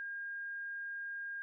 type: tone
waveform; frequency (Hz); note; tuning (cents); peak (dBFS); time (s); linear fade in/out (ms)
sine; 1615; G#6; -49; -39; 0-1.42; 0
effects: none

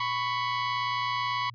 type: tone pair together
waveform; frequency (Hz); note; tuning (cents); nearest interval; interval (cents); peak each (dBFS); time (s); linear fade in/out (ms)
sawtooth; 990.4 / 1108.7; B5 / C#6; +5 / 0; major second; 195; -26; 0-1.5; 5
effects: added 118 Hz sine -45 dBFS peak until 1.54 s + resampled to 11025 Hz

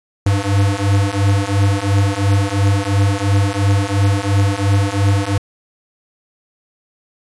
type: beating tone pair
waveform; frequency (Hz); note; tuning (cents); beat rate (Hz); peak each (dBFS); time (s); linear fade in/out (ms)
square; 98 / 100.9; G2 / G#2; 0 / -49; 2.9; -17 / -16; 0.26-5.38; 5
effects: resampled to 24000 Hz + 8-bit

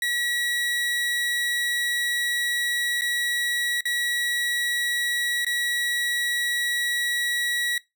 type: tone with dropouts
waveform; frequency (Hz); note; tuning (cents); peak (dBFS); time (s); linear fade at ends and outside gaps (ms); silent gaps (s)
30% pulse; 1925; B6; -45; -20; 0.02-7.78; 2; 3.011-3.018 / 3.808-3.854 / 5.448-5.465
effects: noise-tail reverb RT60 0.2 s tail -21 dB re dry

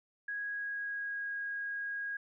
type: tone with pitch glide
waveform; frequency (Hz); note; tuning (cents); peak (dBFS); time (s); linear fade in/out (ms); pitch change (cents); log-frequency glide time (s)
sine; 1655 to 1639.8; G#6 to G#6; -6 to -22; -35; 0.28-2.17; 5; -16; 0.41-1.34
effects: none

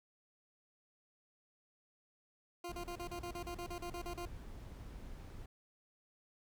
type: tone bursts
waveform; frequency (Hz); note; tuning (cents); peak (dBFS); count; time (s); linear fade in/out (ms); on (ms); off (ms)
20% pulse; 349.2; F4; 0; -37; 14; 2.64-4.255; 5; 81; 37
type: noise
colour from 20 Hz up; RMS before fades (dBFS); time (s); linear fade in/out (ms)
brown; -49; 2.69-5.46; 5
effects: none

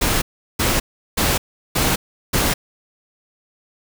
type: noise bursts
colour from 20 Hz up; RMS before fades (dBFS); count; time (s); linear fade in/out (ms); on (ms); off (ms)
pink; -18; 5; 0.01-2.54; 10; 210; 370
effects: none

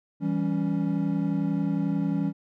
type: chord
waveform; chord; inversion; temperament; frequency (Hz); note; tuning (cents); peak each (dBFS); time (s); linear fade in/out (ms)
triangle; C# diminished; first; equal with one note detuned; 164.81 / 196 / 279.3; E3 / G3 / C#4; 0 / 0 / +13; -26; 0.2-2.33; 50
effects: none

